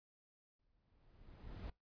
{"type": "noise with exponential growth", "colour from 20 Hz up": "brown", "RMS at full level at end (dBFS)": -44, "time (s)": [0.59, 1.7], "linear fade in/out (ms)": 5, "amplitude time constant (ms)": 240, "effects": ["noise-tail reverb RT60 0.2 s tail -22 dB re dry", "resampled to 11025 Hz"]}